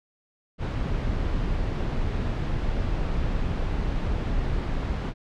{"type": "noise", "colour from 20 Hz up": "brown", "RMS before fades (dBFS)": -26, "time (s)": [0.58, 5.14], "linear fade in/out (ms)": 50, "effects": ["low-pass 4000 Hz 12 dB/octave"]}